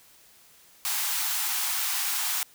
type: high-pass noise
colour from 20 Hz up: white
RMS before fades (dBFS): -28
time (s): 0.85-2.43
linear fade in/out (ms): 0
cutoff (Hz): 720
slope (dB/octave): 96
effects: white hiss -56 dBFS RMS until 2.54 s